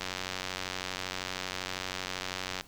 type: click train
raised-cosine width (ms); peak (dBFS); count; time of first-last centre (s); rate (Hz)
0.2; -16; 242; 0.01-2.61; 92.7
effects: pink hiss -56 dBFS RMS until 2.67 s

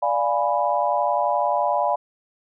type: chord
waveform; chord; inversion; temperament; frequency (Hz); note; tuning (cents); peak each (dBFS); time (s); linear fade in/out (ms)
sine; D diminished seventh; none; equal; 587.3 / 698.5 / 830.6 / 987.8; D5 / F5 / Ab5 / Cb6; 0 / 0 / 0 / 0; -24; 0.02-1.96; 10
effects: none

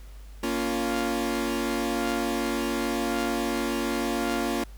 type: chord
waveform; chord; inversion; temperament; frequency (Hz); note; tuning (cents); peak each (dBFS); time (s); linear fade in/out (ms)
sawtooth; Bb minor; none; equal with one note detuned; 233.1 / 279.9 / 349.2; Bb3 / Db4 / F4; 0 / +17 / 0; -26; 0.43-4.64; 5
effects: added 50 Hz sine -41 dBFS peak until 4.77 s + pink hiss -56 dBFS RMS until 4.77 s

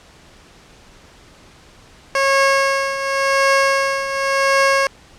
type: tone with tremolo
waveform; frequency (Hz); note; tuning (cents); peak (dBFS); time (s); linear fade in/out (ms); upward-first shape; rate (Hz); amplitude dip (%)
15% pulse; 546; C#5; -26; -5; 2.15-4.87; 2; triangle; 0.91; 70
effects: pink hiss -46 dBFS RMS until 5.18 s + low-pass 7000 Hz 12 dB/octave

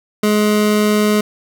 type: tone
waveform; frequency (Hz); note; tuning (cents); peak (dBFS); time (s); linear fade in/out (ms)
25% pulse; 210.6; G#3; +24; -8; 0.23-1.21; 5
effects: none

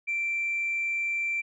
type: tone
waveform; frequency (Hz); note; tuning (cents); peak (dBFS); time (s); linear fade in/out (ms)
sine; 2349; D7; 0; -25; 0.07-1.42; 20
effects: tanh soft clip ceiling -22 dBFS

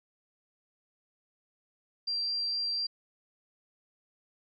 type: tone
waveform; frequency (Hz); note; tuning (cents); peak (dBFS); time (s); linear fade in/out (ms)
sine; 4726; D8; +10; -29; 2.07-2.87; 10
effects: none

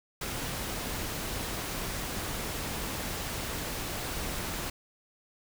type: noise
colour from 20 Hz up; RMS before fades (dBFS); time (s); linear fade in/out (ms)
pink; -35; 0.21-4.7; 5
effects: none

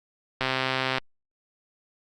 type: click train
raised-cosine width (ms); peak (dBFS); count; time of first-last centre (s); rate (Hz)
0.3; -9; 76; 0.41-0.983; 131
effects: Opus 48 kbps

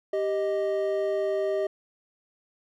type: tone pair together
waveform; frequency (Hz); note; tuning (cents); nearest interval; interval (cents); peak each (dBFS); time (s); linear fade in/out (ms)
triangle; 392 / 622.3; G4 / D#5; 0 / 0; minor sixth; 800; -25; 0.13-1.67; 5
effects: none

